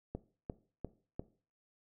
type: click train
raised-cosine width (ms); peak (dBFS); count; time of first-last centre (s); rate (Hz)
2; -25; 4; 0.15-1.195; 2.87
effects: noise-tail reverb RT60 0.4 s tail -17 dB re dry